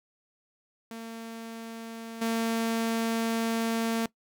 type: tone with level steps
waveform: sawtooth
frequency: 227.4 Hz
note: A#3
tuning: 43 cents flat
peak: -34 / -22 dBFS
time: 0.91-4.06 s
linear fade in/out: 2 ms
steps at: 2.21 s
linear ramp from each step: 10 ms
effects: noise-tail reverb RT60 0.1 s tail -20 dB re dry